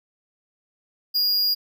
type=tone; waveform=square; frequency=4849 Hz; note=D#8; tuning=45 cents flat; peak=-19 dBFS; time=1.14-1.55 s; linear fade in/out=20 ms; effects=none